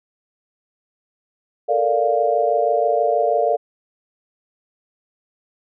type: chord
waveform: sine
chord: Bb major seventh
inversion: third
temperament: equal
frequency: 440 / 466.2 / 587.3 / 698.5 Hz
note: A4 / Bb4 / D5 / F5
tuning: 0 / 0 / 0 / 0 cents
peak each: -23 / -22 / -20 / -19 dBFS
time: 1.68-3.57 s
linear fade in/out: 20 ms
effects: none